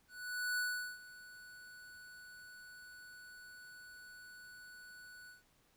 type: tone with ADSR envelope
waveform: square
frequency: 1480 Hz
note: F#6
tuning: in tune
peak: -34 dBFS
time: 0.08-5.43 s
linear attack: 500 ms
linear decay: 400 ms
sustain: -19 dB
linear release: 140 ms
effects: pink hiss -72 dBFS RMS until 5.76 s

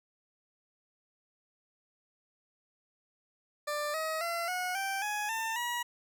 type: tone with pitch steps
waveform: 20% pulse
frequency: 592 / 634.5 / 680 / 728.8 / 781.1 / 837.2 / 897.3 / 961.7 Hz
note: D5 / D#5 / F5 / F#5 / G5 / G#5 / A5 / B5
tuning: +14 / +34 / -46 / -26 / -6 / +14 / +34 / -46 cents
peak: -27 dBFS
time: 3.67-5.83 s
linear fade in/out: 10 ms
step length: 270 ms
effects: none

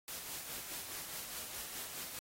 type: noise with tremolo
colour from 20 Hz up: white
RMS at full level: -43 dBFS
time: 0.08-2.19 s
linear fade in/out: 0 ms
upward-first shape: sine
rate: 4.8 Hz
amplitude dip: 40%
effects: AAC 48 kbps

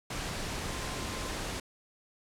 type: tone in noise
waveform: sine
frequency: 1041 Hz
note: C6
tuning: 9 cents flat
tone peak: -47 dBFS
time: 0.68-1.35 s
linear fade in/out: 5 ms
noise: pink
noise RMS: -36 dBFS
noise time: 0.1-1.6 s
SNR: -14 dB
effects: low-pass 9000 Hz 12 dB/octave

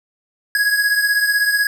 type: beating tone pair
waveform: square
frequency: 1661.2 / 1677.2 Hz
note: G#6 / G#6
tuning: 0 / +17 cents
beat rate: 16 Hz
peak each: -16 / -22 dBFS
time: 0.55-1.67 s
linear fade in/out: 2 ms
effects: none

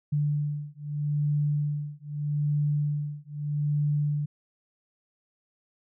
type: beating tone pair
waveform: sine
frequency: 146.83 / 147.63 Hz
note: D3 / D3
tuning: 0 / +9 cents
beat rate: 0.8 Hz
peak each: -28 dBFS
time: 0.12-4.26 s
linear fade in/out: 10 ms
effects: none

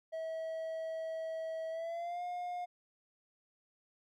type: tone with pitch glide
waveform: triangle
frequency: 646 to 712.7 Hz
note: E5 to F5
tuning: -35 to +35 cents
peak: -35 dBFS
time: 0.12-2.66 s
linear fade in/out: 20 ms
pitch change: +170 cents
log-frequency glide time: 1.7-2.23 s
effects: none

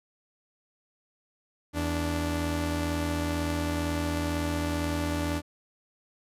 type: tone pair together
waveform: sawtooth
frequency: 82.08 / 292.5 Hz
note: E2 / D4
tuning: -7 / -7 cents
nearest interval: octave + minor seventh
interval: 2200 cents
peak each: -26 dBFS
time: 1.73-5.42 s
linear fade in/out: 50 ms
effects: resampled to 32000 Hz

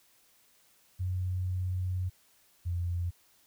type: tone pair in turn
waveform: sine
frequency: 91.7 / 87.26 Hz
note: F#2 / F2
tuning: -15 / -1 cents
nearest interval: minor second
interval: 86 cents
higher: first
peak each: -29 / -29 dBFS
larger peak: neither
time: 0.99-2.1 / 2.65-3.11 s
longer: first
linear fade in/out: 20 ms
effects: white hiss -65 dBFS RMS until 3.46 s

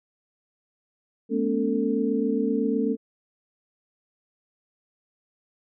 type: tone cluster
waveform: sine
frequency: 215.5 / 243.3 / 281.9 / 446.7 Hz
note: A3 / B3 / C#4 / A4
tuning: -36 / -26 / +29 / +26 cents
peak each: -27 dBFS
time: 1.29-2.97 s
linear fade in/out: 50 ms
effects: none

